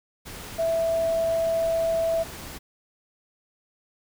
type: tone in noise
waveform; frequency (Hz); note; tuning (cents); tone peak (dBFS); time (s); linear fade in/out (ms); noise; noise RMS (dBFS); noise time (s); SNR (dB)
sine; 659.3; E5; 0; -21; 0.58-2.24; 20; pink; -39; 0.25-2.59; +15
effects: none